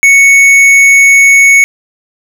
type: tone with tanh clipping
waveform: sine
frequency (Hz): 2217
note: C#7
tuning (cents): 0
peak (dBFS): -3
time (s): 0.03-1.64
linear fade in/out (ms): 0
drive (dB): 11
effects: none